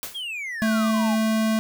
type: noise with exponential decay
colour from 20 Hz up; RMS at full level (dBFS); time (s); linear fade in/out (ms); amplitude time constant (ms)
white; -29; 0.03-0.29; 0; 55
type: exponential sweep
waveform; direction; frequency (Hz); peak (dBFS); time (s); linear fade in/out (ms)
triangle; down; 3364 to 784; -27; 0.14-1.16; 20
type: tone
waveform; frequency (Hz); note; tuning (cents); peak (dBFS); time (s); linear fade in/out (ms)
square; 220; A3; 0; -20; 0.62-1.59; 0
effects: none